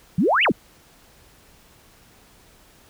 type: exponential two-way sweep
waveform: sine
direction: up then down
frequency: 151.4 to 3136 to 151.4 Hz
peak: -15 dBFS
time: 0.18-0.52 s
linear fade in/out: 5 ms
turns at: 0.44 s
effects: pink hiss -53 dBFS RMS until 2.89 s